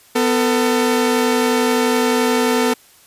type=tone pair together; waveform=sawtooth; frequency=249.8 / 448.1 Hz; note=B3 / A4; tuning=+20 / +32 cents; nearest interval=minor seventh; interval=1012 cents; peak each=-13 dBFS; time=0.15-2.74 s; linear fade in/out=10 ms; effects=white hiss -49 dBFS RMS until 3.06 s + resampled to 32000 Hz